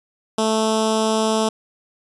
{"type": "tone with notch filter", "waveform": "10% pulse", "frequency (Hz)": 219.6, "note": "A3", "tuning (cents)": -3, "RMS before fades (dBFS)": -19, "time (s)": [0.38, 1.49], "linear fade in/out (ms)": 5, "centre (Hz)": 1800, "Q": 0.9, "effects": ["resampled to 24000 Hz"]}